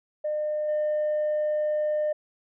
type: tone with level steps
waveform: sine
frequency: 605 Hz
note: D#5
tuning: 49 cents flat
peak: -24 / -21 dBFS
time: 0.24-2.13 s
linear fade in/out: 10 ms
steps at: 0.68 s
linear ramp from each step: 10 ms
effects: tanh soft clip ceiling -21 dBFS